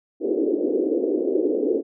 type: band-pass noise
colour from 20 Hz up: white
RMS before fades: -22 dBFS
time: 0.2-1.83 s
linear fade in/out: 50 ms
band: 280 to 470 Hz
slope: 48 dB/octave
effects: none